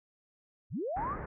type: linear sweep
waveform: sine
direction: up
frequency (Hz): 63.4 to 1295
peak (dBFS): -32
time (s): 0.7-1.17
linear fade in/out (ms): 50
type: low-pass noise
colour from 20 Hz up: pink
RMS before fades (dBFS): -40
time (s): 0.96-1.26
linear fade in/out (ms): 10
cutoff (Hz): 1900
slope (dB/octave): 48
effects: none